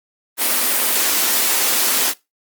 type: high-pass noise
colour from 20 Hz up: white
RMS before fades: -17 dBFS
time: 0.37-2.14 s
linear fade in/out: 50 ms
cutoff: 210 Hz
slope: 96 dB/octave
effects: noise-tail reverb RT60 0.2 s tail -19 dB re dry + Opus 32 kbps